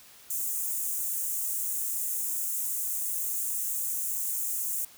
white high-pass noise, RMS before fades -31 dBFS, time 0.3-4.85 s, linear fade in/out 5 ms, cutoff 6700 Hz, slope 48 dB/octave, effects white hiss -53 dBFS RMS until 4.97 s

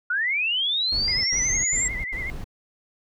sine linear sweep, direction up, 1402 to 7570 Hz, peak -21 dBFS, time 0.1-1.88 s, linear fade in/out 5 ms
brown noise bursts, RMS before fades -33 dBFS, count 4, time 0.92-2.443 s, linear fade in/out 5 ms, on 320 ms, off 81 ms
sine tone with vibrato, 2058 Hz, C7, 29 cents flat, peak -28 dBFS, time 1.08-2.3 s, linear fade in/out 0 ms, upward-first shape triangle, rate 11 Hz, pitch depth 92 cents each way
effects none

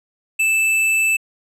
square tone, 2637 Hz, E7, in tune, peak -15 dBFS, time 0.39-1.17 s, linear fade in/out 10 ms, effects low-pass 12000 Hz 12 dB/octave

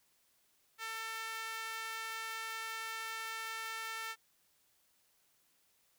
sawtooth tone with high-pass filter, 447.4 Hz, A4, 29 cents sharp, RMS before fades -42 dBFS, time 0.78-4.16 s, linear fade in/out 50 ms, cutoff 1500 Hz, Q 1.7, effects white hiss -73 dBFS RMS until 5.98 s

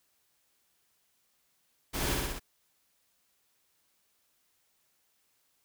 pink noise with echo, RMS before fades -33 dBFS, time 1.93-2.15 s, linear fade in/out 20 ms, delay 62 ms, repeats 4, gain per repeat -2 dB, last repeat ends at 2.398 s, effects white hiss -73 dBFS RMS until 5.64 s

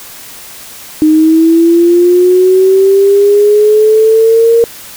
sine linear sweep, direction up, 307.3 to 466.2 Hz, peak -3 dBFS, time 1.02-4.64 s, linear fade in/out 0 ms, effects white hiss -30 dBFS RMS until 4.96 s

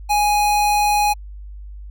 square tone, 830.6 Hz, G#5, in tune, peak -15 dBFS, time 0.09-1.14 s, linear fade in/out 20 ms, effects added 50 Hz sine -32 dBFS peak until 1.9 s

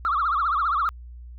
sine tone with vibrato, 1243 Hz, D#6, 2 cents flat, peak -19 dBFS, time 0.05-0.89 s, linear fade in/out 0 ms, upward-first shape triangle, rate 15 Hz, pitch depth 230 cents each way, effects tanh soft clip ceiling -16 dBFS + added 60 Hz sine -38 dBFS peak until 1.38 s

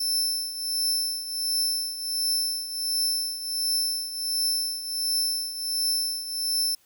sawtooth tone with tremolo, 5310 Hz, E8, 12 cents sharp, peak -19 dBFS, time 0-6.75 s, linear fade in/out 5 ms, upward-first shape triangle, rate 1.4 Hz, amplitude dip 75%, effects white hiss -62 dBFS RMS until 6.85 s

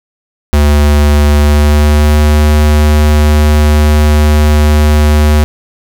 square tone with pitch glide, 73.42 to 75.18 Hz, D2 to D2, 0 to +41 cents, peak -5 dBFS, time 0.53-5.44 s, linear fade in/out 0 ms, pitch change +41 cents, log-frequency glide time 1.37-2.2 s, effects none

